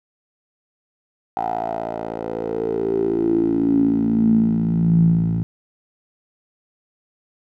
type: tone with band-pass filter sweep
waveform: 10% pulse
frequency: 56.1 Hz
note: A1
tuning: 34 cents sharp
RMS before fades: -19 dBFS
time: 1.37-5.43 s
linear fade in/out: 0 ms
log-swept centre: 770 to 140 Hz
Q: 9
effects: none